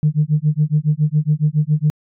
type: tone with tremolo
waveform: sine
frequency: 151.5 Hz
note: D#3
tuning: 46 cents flat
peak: -9 dBFS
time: 0.03-1.9 s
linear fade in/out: 0 ms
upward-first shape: sine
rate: 7.2 Hz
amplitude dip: 100%
effects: tanh soft clip ceiling -6 dBFS